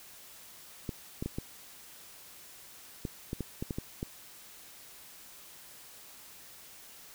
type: clicks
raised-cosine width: 3 ms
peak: -21 dBFS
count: 11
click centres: 0.892 / 1.225 / 1.26 / 1.385 / 3.052 / 3.331 / 3.407 / 3.625 / 3.708 / 3.785 / 4.029 s
effects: white hiss -52 dBFS RMS until 7.14 s